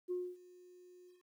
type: tone with ADSR envelope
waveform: sine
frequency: 360 Hz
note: F#4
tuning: 47 cents flat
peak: -33 dBFS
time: 0.08-1.24 s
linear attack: 32 ms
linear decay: 250 ms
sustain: -23 dB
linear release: 170 ms
effects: tanh soft clip ceiling -30 dBFS + 12-bit